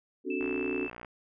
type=chord; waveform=sine; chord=D dominant seventh; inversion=third; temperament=equal with one note detuned; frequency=261.6 / 290.6 / 370 / 440 Hz; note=C4 / D4 / F#4 / A4; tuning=0 / -18 / 0 / 0 cents; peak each=-36 / -35 / -33 / -38 dBFS; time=0.24-0.89 s; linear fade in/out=50 ms
type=tone; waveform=sine; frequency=2637 Hz; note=E7; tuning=in tune; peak=-37 dBFS; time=0.3-0.9 s; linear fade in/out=5 ms
type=click train; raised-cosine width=0.5 ms; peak=-27 dBFS; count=39; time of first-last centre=0.41-1.048 s; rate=59.6 Hz
effects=none